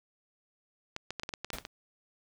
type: clicks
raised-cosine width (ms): 0.2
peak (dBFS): -19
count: 10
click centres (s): 0.964 / 1.106 / 1.197 / 1.234 / 1.291 / 1.338 / 1.446 / 1.503 / 1.585 / 1.651
type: noise with exponential decay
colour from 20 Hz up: pink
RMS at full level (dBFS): -34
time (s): 1.53-1.67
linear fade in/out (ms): 2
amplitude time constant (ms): 29
effects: none